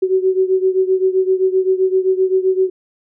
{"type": "beating tone pair", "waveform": "sine", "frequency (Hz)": [374.2, 381.9], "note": ["F#4", "G4"], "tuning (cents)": [20, -45], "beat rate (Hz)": 7.7, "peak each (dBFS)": [-14, -17], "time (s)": [0.02, 2.7], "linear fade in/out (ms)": 10, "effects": []}